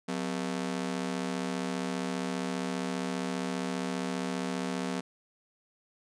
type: ring-modulated tone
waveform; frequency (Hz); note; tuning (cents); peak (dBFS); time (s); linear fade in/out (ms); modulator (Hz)
sawtooth; 220; A3; 0; -24; 0.08-5.01; 10; 37.5
effects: resampled to 22050 Hz